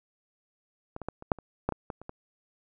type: clicks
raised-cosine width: 1 ms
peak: -23 / -24 / -18 / -29 / -8 / -30 / -12 / -18 / -21 / -30 / -24 dBFS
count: 11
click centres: 0.964 / 1.017 / 1.086 / 1.224 / 1.318 / 1.387 / 1.69 / 1.723 / 1.902 / 2.016 / 2.094 s
effects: none